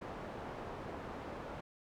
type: low-pass noise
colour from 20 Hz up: white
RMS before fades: -45 dBFS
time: 0.01-1.61 s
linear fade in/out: 10 ms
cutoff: 830 Hz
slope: 12 dB/octave
effects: none